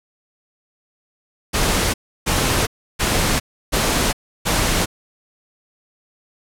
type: noise bursts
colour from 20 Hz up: pink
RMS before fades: -18 dBFS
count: 5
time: 1.53-4.86 s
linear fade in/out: 20 ms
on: 410 ms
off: 320 ms
effects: low-pass 12000 Hz 12 dB/octave